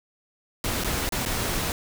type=noise with dropouts; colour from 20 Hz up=pink; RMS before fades=-27 dBFS; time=0.64-1.72 s; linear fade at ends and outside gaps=1 ms; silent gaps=0.837-0.845 / 1.091-1.122 / 1.252-1.26 s; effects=none